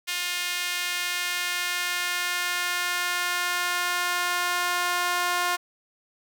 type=tone with high-pass filter sweep; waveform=sawtooth; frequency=354.6 Hz; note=F4; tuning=26 cents sharp; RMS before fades=-27 dBFS; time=0.07-5.57 s; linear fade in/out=20 ms; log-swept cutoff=2400 to 1000 Hz; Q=1.3; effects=none